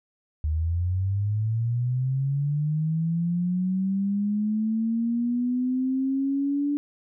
sine linear sweep, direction up, 75 to 290.8 Hz, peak -22 dBFS, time 0.44-6.77 s, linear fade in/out 0 ms, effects none

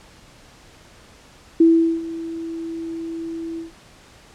sine tone with ADSR envelope, 329.6 Hz, E4, in tune, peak -8 dBFS, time 1.6-3.72 s, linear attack 6 ms, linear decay 400 ms, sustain -18 dB, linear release 140 ms, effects pink hiss -48 dBFS RMS until 4.34 s + low-pass 8000 Hz 12 dB/octave

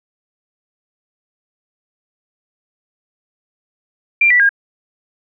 sine tone with pitch steps, 2374 / 1962 / 1621.5 Hz, D7 / B6 / G#6, +18 / -12 / -42 cents, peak -8 dBFS, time 4.21-4.492 s, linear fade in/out 5 ms, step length 94 ms, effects none

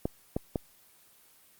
clicks, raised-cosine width 2 ms, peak -15 dBFS, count 3, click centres 0.055 / 0.365 / 0.558 s, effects white hiss -60 dBFS RMS until 1.59 s + Opus 24 kbps

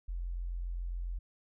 sine tone, 43.65 Hz, F1, in tune, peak -34 dBFS, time 0.08-1.19 s, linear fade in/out 10 ms, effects none

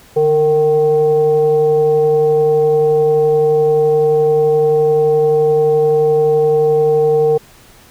sine tone with frequency modulation, 459.2 Hz, A#4, 26 cents flat, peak -9 dBFS, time 0.16-7.38 s, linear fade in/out 10 ms, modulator 310 Hz, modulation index 0.44, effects pink hiss -44 dBFS RMS until 7.9 s

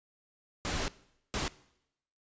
pink noise bursts at uneven times, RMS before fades -33 dBFS, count 2, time 0.65-0.88 / 1.34-1.48 s, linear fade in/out 0 ms, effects noise-tail reverb RT60 0.8 s tail -20 dB re dry + resampled to 16000 Hz

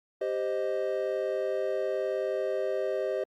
triangle chord, C minor, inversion second, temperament equal, 392 / 523.3 / 622.3 Hz, G4 / C5 / Eb5, 0 / 0 / 0 cents, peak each -30 dBFS, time 0.21-3.24 s, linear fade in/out 5 ms, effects Opus 48 kbps

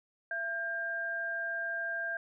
sine tone pair together, 672 / 1598.3 Hz, E5 / G6, +33 / +33 cents, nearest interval octave + minor third, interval 1500 cents, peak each -40 / -33 dBFS, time 0.31-2.17 s, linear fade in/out 2 ms, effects none

